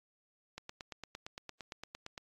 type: click train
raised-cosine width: 0.2 ms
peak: -26 dBFS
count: 15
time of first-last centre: 0.58-2.178 s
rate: 8.76 Hz
effects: AAC 32 kbps